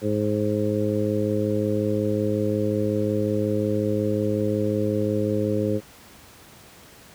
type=harmonic tone; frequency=105.5 Hz; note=G#2; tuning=28 cents sharp; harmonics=1 / 2 / 3 / 4 / 5; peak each=-27 / -27 / -27 / -27 / -27 dBFS; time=0.01-5.81 s; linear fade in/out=50 ms; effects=pink hiss -48 dBFS RMS until 7.14 s + high-pass 60 Hz 12 dB/octave